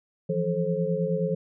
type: tone cluster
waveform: sine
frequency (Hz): 165.1 / 174.6 / 434.1 / 530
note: E3 / F3 / A4 / C5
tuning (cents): +3 / 0 / -23 / +22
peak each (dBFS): -29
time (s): 0.29-1.35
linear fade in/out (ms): 10
effects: none